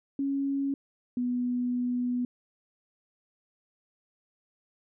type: tone pair in turn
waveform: sine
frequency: 276.5 / 246.3 Hz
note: C#4 / B3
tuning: -4 / -5 cents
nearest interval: major second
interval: 201 cents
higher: first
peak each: -26 / -26 dBFS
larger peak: neither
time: 0.19-0.74 / 1.17-2.25 s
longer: second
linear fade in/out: 2 ms
effects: none